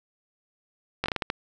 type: slowing click train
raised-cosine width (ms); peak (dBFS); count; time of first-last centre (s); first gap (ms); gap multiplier
0.3; -10; 7; 1.04-1.301; 19; 1.33
effects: none